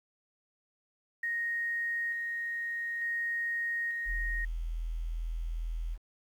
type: tone with tremolo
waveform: sine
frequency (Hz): 1866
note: A#6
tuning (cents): +1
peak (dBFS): -30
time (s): 1.23-4.45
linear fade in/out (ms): 5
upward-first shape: square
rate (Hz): 0.56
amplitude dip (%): 25
type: tone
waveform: sine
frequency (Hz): 41.2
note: E1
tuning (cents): 0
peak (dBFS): -32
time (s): 4.05-5.98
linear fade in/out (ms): 50
effects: 10-bit